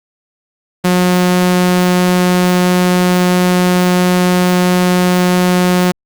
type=tone; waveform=sawtooth; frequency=180.3 Hz; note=F#3; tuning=45 cents flat; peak=-5 dBFS; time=0.84-5.92 s; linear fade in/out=10 ms; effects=Opus 48 kbps